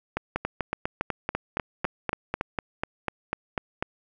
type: two click trains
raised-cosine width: 0.5 ms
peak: -11 / -11 dBFS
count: 15 / 9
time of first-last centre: 0.36-3.825 / 0.17-2.411 s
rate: 4.04 / 3.57 Hz
effects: none